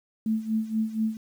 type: tone with tremolo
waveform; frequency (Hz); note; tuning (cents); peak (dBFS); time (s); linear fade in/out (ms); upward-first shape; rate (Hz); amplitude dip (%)
sine; 220; A3; 0; -21; 0.26-1.17; 2; sine; 4.2; 80
effects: 9-bit